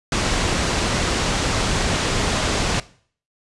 pink low-pass noise, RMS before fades -21 dBFS, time 0.12-2.8 s, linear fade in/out 2 ms, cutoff 7900 Hz, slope 24 dB/octave, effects noise-tail reverb RT60 0.5 s tail -19 dB re dry + resampled to 24000 Hz

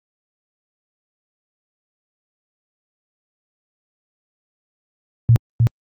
sine tone with echo, 116.54 Hz, A#2, in tune, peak -7 dBFS, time 5.29-5.36 s, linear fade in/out 0 ms, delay 310 ms, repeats 1, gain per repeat -3 dB, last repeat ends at 5.67 s, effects high-pass 60 Hz 12 dB/octave + Opus 48 kbps

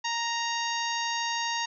harmonic tone, 932.3 Hz, A#5, in tune, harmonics 1 / 2 / 3 / 4 / 5 / 6 / 7, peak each -31 / -34 / -36 / -37 / -38 / -39 / -39 dBFS, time 0.04-1.66 s, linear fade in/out 10 ms, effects none

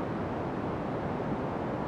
pink band-pass noise, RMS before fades -33 dBFS, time 0-1.87 s, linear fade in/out 0 ms, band 130 to 910 Hz, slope 12 dB/octave, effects none

